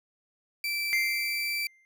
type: tone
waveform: 30% pulse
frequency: 2333 Hz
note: D7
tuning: 12 cents flat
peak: -26 dBFS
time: 0.64-1.67 s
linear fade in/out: 2 ms
type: tone with exponential decay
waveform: triangle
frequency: 2093 Hz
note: C7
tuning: in tune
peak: -21 dBFS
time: 0.93-1.85 s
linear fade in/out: 0 ms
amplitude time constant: 200 ms
effects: none